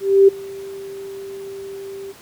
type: tone with ADSR envelope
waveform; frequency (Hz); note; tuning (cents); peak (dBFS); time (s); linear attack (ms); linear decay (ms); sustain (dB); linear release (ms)
sine; 392; G4; 0; -5; 0-2.13; 280; 12; -24; 24
effects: pink hiss -44 dBFS RMS until 2.21 s + high-pass 100 Hz 12 dB/octave

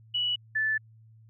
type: tone pair in turn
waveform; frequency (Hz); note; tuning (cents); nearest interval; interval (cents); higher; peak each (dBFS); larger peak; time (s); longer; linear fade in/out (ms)
sine; 2942 / 1749.3; F#7 / A6; -11 / -11; major sixth; 900; first; -25 / -24; second; 0.14-0.36 / 0.55-0.78; second; 10
effects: added 111 Hz sine -52 dBFS peak until 1.29 s

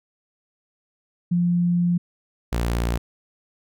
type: tone pair in turn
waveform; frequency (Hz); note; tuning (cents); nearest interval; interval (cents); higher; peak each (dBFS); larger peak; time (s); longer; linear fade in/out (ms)
sine / sawtooth; 174.61 / 58.4; F3 / A#1; 0 / +4; octave + perfect fifth; 1896; first; -17; neither; 1.31-1.98 / 2.52-2.98; first; 10
effects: none

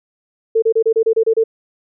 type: tone bursts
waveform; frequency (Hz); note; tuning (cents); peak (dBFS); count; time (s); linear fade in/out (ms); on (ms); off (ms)
sine; 448.3; A4; +32; -10; 9; 0.55-1.439; 10; 73; 29
effects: none

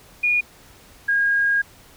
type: tone pair in turn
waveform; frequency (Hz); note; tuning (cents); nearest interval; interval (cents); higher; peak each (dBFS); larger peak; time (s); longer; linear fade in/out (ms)
sine; 2441 / 1629.2; D#7 / G#6; -34 / -34; perfect fifth; 700; first; -16; neither; 0.23-0.41 / 1.08-1.62; second; 10
effects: pink hiss -49 dBFS RMS until 1.96 s

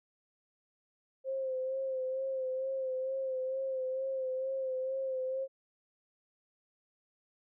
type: tone with vibrato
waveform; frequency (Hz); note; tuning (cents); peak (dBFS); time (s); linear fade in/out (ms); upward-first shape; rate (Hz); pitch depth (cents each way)
sine; 525; C5; +6; -32; 1.24-5.48; 50; sine; 2.2; 33
effects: none

